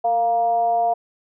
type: tone with frequency modulation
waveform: sine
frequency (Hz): 699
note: F5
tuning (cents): +1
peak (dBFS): -16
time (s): 0.04-0.94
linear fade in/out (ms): 10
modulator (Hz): 240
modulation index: 0.42
effects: none